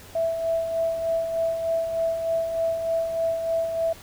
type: tone with tremolo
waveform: sine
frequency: 659.3 Hz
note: E5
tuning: in tune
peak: -20 dBFS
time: 0.15-3.93 s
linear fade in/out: 5 ms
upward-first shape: sine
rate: 3.3 Hz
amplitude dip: 50%
effects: added 93 Hz sine -52 dBFS peak until 4.02 s + pink hiss -46 dBFS RMS until 4.02 s